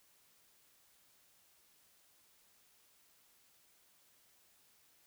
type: silence
effects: white hiss -69 dBFS RMS until 5.06 s